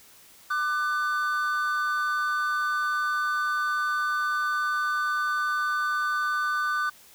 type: tone pair together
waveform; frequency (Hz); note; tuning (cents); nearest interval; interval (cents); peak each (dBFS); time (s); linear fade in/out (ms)
triangle; 1190.6 / 1500; D6 / F#6; +23 / +23; major third; 400; -25; 0.5-6.9; 10
effects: white hiss -53 dBFS RMS until 7.14 s